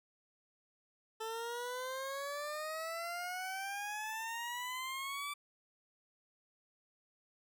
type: exponential sweep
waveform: 20% pulse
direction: up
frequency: 440 to 1169 Hz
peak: -34 dBFS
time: 1.2-5.34 s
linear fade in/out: 10 ms
effects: none